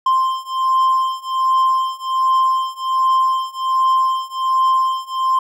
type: beating tone pair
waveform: triangle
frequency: 1046.5 / 1047.8 Hz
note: C6 / C6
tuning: 0 / +2 cents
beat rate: 1.3 Hz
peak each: -16 / -15 dBFS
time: 0.06-5.39 s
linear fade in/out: 5 ms
effects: none